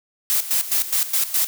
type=noise with tremolo; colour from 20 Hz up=blue; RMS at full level=-19 dBFS; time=0.3-1.47 s; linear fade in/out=0 ms; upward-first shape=square; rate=4.8 Hz; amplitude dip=75%; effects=none